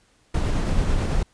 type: noise with tremolo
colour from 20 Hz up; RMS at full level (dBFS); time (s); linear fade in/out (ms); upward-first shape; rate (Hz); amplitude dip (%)
brown; -20; 0.34-1.23; 5; sine; 9.2; 25
effects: pink hiss -61 dBFS RMS until 1.33 s + resampled to 22050 Hz